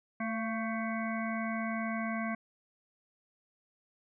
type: harmonic tone with a mistuned harmonic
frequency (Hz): 222.2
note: A3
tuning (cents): +17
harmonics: 1 / 3 / 5 / 7 / 9 / 10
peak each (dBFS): -34 / -39 / -41 / -42 / -44 / -44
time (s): 0.2-2.35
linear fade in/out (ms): 5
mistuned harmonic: 3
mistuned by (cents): +39
effects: none